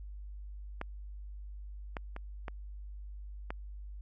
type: clicks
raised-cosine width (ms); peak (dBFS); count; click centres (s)
0.5; -21 / -22 / -27 / -24 / -22; 5; 0.814 / 1.968 / 2.164 / 2.482 / 3.505
effects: added 50 Hz sine -42 dBFS peak until 4.01 s